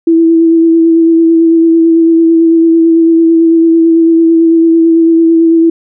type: tone with vibrato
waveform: sine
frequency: 329.5 Hz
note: E4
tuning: 1 cent flat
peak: -3 dBFS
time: 0.07-5.7 s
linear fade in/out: 5 ms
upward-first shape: sine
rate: 9 Hz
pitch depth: 18 cents each way
effects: none